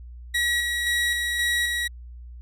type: tone with tremolo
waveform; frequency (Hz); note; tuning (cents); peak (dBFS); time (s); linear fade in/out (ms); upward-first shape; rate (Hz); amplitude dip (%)
30% pulse; 1916; A#6; +47; -18; 0.34-1.88; 10; square; 1.9; 30
effects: added 60 Hz sine -38 dBFS peak until 2.41 s + resampled to 32000 Hz